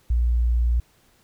sine tone, 59.2 Hz, A#1, 27 cents sharp, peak -17 dBFS, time 0.1-0.8 s, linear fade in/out 5 ms, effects pink hiss -60 dBFS RMS until 1.23 s

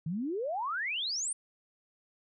sine exponential sweep, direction up, 149.8 to 9440 Hz, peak -31 dBFS, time 0.06-1.33 s, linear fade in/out 5 ms, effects none

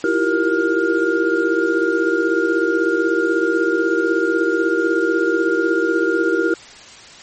sine tone cluster, 325.4 / 341.6 / 385.5 / 468.1 / 1414 Hz, E4 / F4 / G4 / A#4 / F6, -22 / -38 / -29 / +7 / +21 cents, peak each -21 dBFS, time 0.04-6.54 s, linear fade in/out 2 ms, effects white hiss -40 dBFS RMS until 7.22 s + MP3 32 kbps

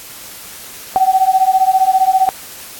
sine beating tone pair, 752 / 767 Hz, F#5 / G5, +28 / -38 cents, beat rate 15 Hz, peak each -12 dBFS, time 0.96-2.29 s, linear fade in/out 0 ms, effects white hiss -33 dBFS RMS until 2.79 s + AAC 64 kbps

